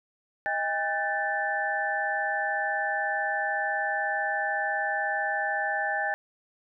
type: tone cluster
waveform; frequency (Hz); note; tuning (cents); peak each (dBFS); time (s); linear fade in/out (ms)
sine; 629 / 807 / 1524 / 1760; D#5 / G#5 / G6 / A6; +19 / -50 / -49 / 0; -34 / -30 / -34 / -29; 0.46-6.14; 0
effects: none